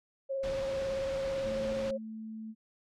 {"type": "tone with vibrato", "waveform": "sine", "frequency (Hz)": 541, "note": "C#5", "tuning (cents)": -42, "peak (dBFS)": -31, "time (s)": [0.29, 1.98], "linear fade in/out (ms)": 20, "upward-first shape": "sine", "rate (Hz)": 18, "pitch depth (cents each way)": 24}
{"type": "noise", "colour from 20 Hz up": "pink", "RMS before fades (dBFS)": -42, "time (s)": [0.43, 1.91], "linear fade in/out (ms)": 5}
{"type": "tone", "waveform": "sine", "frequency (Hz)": 220, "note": "A3", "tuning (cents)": 0, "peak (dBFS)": -39, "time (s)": [1.42, 2.55], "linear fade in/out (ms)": 50}
{"effects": ["low-pass 5000 Hz 12 dB/octave"]}